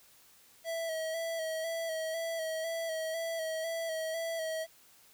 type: tone with vibrato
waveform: square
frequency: 650 Hz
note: E5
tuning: 24 cents flat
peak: -34 dBFS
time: 0.64-4.67 s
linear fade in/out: 50 ms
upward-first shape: square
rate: 2 Hz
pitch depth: 28 cents each way
effects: white hiss -61 dBFS RMS until 5.13 s